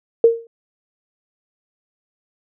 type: tone with exponential decay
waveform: sine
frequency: 460.9 Hz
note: A#4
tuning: 20 cents flat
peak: -4 dBFS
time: 0.24-0.47 s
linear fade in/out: 2 ms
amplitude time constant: 48 ms
effects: none

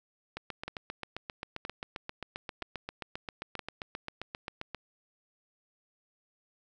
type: two click trains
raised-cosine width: 0.3 ms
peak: -21 / -21 dBFS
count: 34 / 4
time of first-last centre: 0.37-4.747 / 0.68-3.593 s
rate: 7.54 / 1.03 Hz
effects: none

